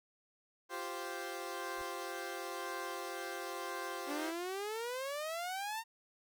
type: chord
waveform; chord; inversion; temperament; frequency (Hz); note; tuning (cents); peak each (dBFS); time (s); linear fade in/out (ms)
15% pulse; F suspended second; none; equal; 349.2 / 392 / 523.3; F4 / G4 / C5; 0 / 0 / 0; -38; 0.69-4.33; 50
type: noise with exponential growth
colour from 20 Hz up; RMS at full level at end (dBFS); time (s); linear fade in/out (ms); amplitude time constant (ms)
brown; -47; 1.74-1.82; 5; 16
type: exponential sweep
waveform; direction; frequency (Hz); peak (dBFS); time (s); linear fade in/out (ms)
sawtooth; up; 278.3 to 925; -34; 4.06-5.84; 50
effects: none